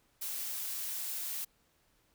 blue noise, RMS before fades -38 dBFS, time 0.21-1.45 s, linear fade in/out 10 ms, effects pink hiss -71 dBFS RMS until 2.14 s

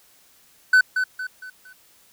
triangle tone with echo, 1509 Hz, F#6, 34 cents sharp, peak -9 dBFS, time 0.73-0.81 s, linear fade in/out 5 ms, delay 230 ms, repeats 4, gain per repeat -8 dB, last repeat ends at 1.73 s, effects white hiss -56 dBFS RMS until 2.12 s

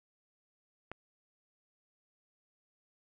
click, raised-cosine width 0.5 ms, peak -26 dBFS, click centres 0.916 s, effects none

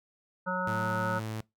harmonic tone, 183.3 Hz, F#3, 16 cents flat, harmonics 1 / 3 / 5 / 7 / 8, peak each -35 / -35 / -35 / -35 / -35 dBFS, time 0.46-1.2 s, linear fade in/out 20 ms
sawtooth tone, 109.8 Hz, A2, 3 cents flat, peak -30 dBFS, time 0.67-1.41 s, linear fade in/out 5 ms
effects noise-tail reverb RT60 0.2 s tail -23 dB re dry

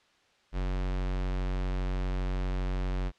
square tone, 46.25 Hz, F#1, in tune, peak -29 dBFS, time 0.52-3.12 s, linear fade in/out 50 ms, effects white hiss -65 dBFS RMS until 3.18 s + low-pass 4000 Hz 12 dB/octave

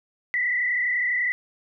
sine tone with frequency modulation, 1974 Hz, B6, 1 cent flat, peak -21 dBFS, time 0.34-1.32 s, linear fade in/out 0 ms, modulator 32 Hz, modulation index 1.8, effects none

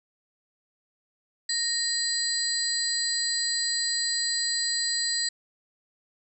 sine tone cluster, 1860 / 4112 / 4764 / 7780 Hz, A#6 / C8 / D8 / B8, -4 / -31 / +24 / -27 cents, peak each -33 / -30 / -29 / -30 dBFS, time 1.49-5.29 s, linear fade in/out 5 ms, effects none

